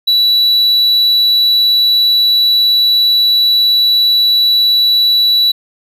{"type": "tone", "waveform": "triangle", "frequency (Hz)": 3939, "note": "B7", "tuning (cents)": -5, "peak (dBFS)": -6, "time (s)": [0.07, 5.52], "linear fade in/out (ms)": 10, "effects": []}